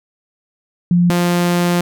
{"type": "tone pair in turn", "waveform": ["sine", "sawtooth"], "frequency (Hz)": [175, 175], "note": ["F3", "F3"], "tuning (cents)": [4, 4], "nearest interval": "unison", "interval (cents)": 0, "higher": "neither", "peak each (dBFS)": -9, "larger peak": "neither", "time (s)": [[0.91, 1.1], [1.1, 1.81]], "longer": "second", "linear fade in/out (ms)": 2, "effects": []}